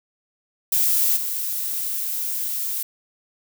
violet noise with level steps, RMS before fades -19 / -26 dBFS, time 0.72-2.83 s, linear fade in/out 5 ms, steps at 1.16 s, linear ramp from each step 10 ms, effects none

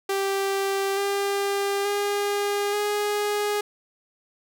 sawtooth tone with pitch steps, 392 / 399.3 / 406.8 / 414.4 Hz, G4 / G4 / G#4 / G#4, 0 / +32 / -36 / -4 cents, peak -19 dBFS, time 0.09-3.61 s, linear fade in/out 5 ms, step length 880 ms, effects none

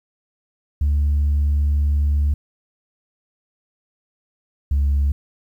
sine tone pair in turn, 72.7 / 70.47 Hz, D2 / C#2, -17 / +29 cents, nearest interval minor second, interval 54 cents, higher first, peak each -13 dBFS, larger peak neither, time 0.81-2.34 / 4.71-5.12 s, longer first, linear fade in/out 5 ms, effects tanh soft clip ceiling -13 dBFS + 9-bit

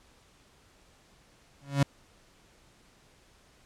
35% pulse tone with exponential growth, 139.9 Hz, C#3, 16 cents sharp, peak -16 dBFS, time 1.61-1.83 s, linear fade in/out 5 ms, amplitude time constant 46 ms, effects pink hiss -61 dBFS RMS until 3.65 s + low-pass 9000 Hz 12 dB/octave

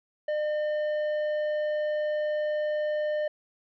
sine tone with tanh clipping, 604 Hz, D5, 48 cents sharp, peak -27 dBFS, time 0.28-3.28 s, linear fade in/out 5 ms, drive 8 dB, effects none

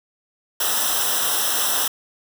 white noise with comb filter, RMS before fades -21 dBFS, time 0.6-1.88 s, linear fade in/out 5 ms, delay 0.44 ms, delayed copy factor -0.9, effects none

